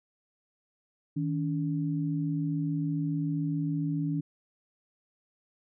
sine tone pair together, 157.67 / 284.7 Hz, D#3 / C#4, +23 / +46 cents, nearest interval minor seventh, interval 1023 cents, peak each -29 / -31 dBFS, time 1.16-4.21 s, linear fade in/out 10 ms, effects none

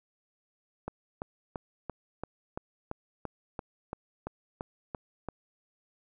click train, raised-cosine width 1 ms, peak -21 dBFS, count 14, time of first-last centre 0.88-5.287 s, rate 2.95 Hz, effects none

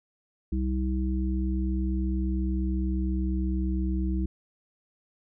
harmonic tone, 64.3 Hz, C2, 30 cents flat, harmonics 1 / 3 / 5, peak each -26 / -31 / -33 dBFS, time 0.52-4.26 s, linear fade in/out 5 ms, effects none

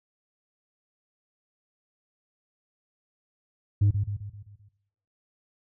sine tone with echo, 101.8 Hz, G#2, 34 cents flat, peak -15 dBFS, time 3.81-3.91 s, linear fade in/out 10 ms, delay 130 ms, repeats 6, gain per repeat -6 dB, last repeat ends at 4.69 s, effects noise-tail reverb RT60 0.9 s tail -19 dB re dry + tanh soft clip ceiling -16 dBFS

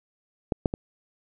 clicks, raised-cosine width 2 ms, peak -10 / -8 / -15 dBFS, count 3, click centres 0.522 / 0.658 / 0.739 s, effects none

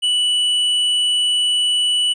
sine tone with tanh clipping, 2960 Hz, F#7, in tune, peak -16 dBFS, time 0.02-2.14 s, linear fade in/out 20 ms, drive 9 dB, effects resampled to 22050 Hz

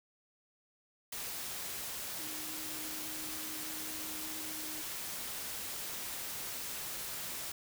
sine tone in noise, 311.1 Hz, D#4, in tune, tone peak -49 dBFS, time 2.19-4.82 s, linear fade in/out 5 ms, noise white, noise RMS -41 dBFS, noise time 1.12-7.52 s, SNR -11 dB, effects none

